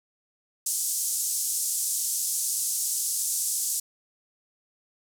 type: band-pass noise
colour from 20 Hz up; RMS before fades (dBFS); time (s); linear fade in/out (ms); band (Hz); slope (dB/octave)
pink; -28; 0.66-3.8; 5; 6500 to 12000; 24
effects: none